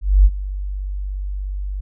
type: tone with ADSR envelope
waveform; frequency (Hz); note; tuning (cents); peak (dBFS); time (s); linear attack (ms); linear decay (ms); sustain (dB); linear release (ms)
sine; 48.45; G1; -20; -5; 0.01-1.81; 240; 45; -17; 11
effects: none